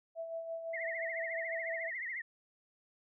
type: tone with tremolo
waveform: sine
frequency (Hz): 659.3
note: E5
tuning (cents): 0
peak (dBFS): -36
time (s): 0.15-1.91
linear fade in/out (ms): 50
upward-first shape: sine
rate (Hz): 5.9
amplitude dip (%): 50
type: tone with vibrato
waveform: sine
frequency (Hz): 1977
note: B6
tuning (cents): +1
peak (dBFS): -37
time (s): 0.73-2.22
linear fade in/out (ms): 10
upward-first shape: triangle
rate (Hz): 14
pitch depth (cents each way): 160
effects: none